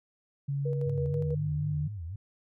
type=tone with pitch glide; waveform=sine; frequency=140.1 to 149.29 Hz; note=C#3 to D3; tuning=+19 to +29 cents; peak=-28 dBFS; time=0.48-1.88 s; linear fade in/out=10 ms; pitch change=+110 cents; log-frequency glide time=1.03-1.22 s
type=tone with tremolo; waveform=sine; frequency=480.5 Hz; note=B4; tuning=48 cents flat; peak=-31 dBFS; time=0.65-1.35 s; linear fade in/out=10 ms; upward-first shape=square; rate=6.1 Hz; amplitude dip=45%
type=tone with vibrato; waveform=sine; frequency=92.5 Hz; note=F#2; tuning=in tune; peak=-35 dBFS; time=0.86-2.16 s; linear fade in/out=5 ms; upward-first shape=sine; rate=4 Hz; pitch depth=240 cents each way
effects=none